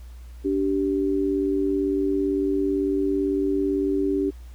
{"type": "tone pair together", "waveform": "sine", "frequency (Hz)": [289.7, 387.6], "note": ["D4", "G4"], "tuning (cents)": [-24, -20], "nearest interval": "perfect fourth", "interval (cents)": 504, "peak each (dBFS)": -23, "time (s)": [0.44, 4.31], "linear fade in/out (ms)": 20, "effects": ["added 60 Hz sine -38 dBFS peak until 4.54 s", "pink hiss -57 dBFS RMS until 4.54 s"]}